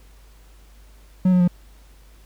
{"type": "tone with pitch steps", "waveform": "triangle", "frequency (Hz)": [184.4, 180.71, 177.09], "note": ["F#3", "F#3", "F3"], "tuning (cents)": [-6, -41, 24], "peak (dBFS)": -11, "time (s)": [1.25, 1.478], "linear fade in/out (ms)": 5, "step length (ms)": 76, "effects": ["added 50 Hz sine -46 dBFS peak until 2.25 s", "pink hiss -56 dBFS RMS until 2.25 s"]}